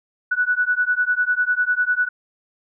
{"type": "beating tone pair", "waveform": "sine", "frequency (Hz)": [1473, 1483], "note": ["F#6", "F#6"], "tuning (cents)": [-8, 4], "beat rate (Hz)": 10, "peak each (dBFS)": -20, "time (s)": [0.31, 2.09], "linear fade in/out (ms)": 10, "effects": []}